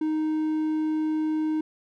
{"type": "tone", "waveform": "triangle", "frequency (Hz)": 311.1, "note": "D#4", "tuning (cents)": 0, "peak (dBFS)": -21, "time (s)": [0.01, 1.61], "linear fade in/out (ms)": 5, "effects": []}